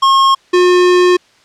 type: tone pair in turn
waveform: square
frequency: 1080 / 359.5 Hz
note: C#6 / F#4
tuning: -45 / -50 cents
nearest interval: octave + perfect fifth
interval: 1905 cents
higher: first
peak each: -7 dBFS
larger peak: neither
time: 0.02-0.35 / 0.53-1.17 s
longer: second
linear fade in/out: 10 ms
effects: white hiss -49 dBFS RMS until 1.44 s + low-pass 5000 Hz 12 dB/octave